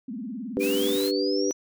sine tone with vibrato, 233.1 Hz, A#3, in tune, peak -31 dBFS, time 0.08-0.96 s, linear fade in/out 5 ms, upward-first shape sine, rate 19 Hz, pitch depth 250 cents each way
sine chord, G major, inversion second, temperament equal, 293.7 / 392 / 493.9 Hz, D4 / G4 / B4, 0 / 0 / 0 cents, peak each -27 / -26 / -28 dBFS, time 0.57-1.51 s, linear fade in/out 0 ms
white noise, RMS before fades -35 dBFS, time 0.59-1.12 s, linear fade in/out 50 ms
sine linear sweep, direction up, 2349 to 5950 Hz, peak -31 dBFS, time 0.6-1.53 s, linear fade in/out 10 ms
effects none

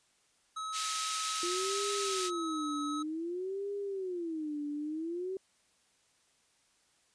square tone, 1284 Hz, E6, 46 cents flat, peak -37 dBFS, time 0.56-3.03 s, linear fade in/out 10 ms
white band-pass noise, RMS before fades -37 dBFS, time 0.72-2.31 s, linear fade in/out 50 ms, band 2500 to 7100 Hz, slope 12 dB/octave
sine tone with vibrato, 343.6 Hz, F4, 28 cents flat, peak -34 dBFS, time 1.43-5.37 s, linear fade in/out 2 ms, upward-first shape sine, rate 0.54 Hz, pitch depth 280 cents each way
effects white hiss -70 dBFS RMS until 7.14 s + resampled to 22050 Hz

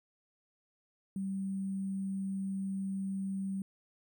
sine tone with sample-and-hold, 193.3 Hz, G3, 24 cents flat, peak -33 dBFS, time 1.16-3.62 s, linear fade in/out 2 ms, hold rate 8820 Hz, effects none

